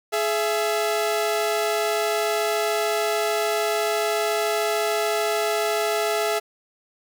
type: tone pair together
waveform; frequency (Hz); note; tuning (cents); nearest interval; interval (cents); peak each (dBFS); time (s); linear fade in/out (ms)
sawtooth; 422.1 / 670; G#4 / E5; +28 / +28; minor sixth; 800; -20; 0.12-6.4; 20
effects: none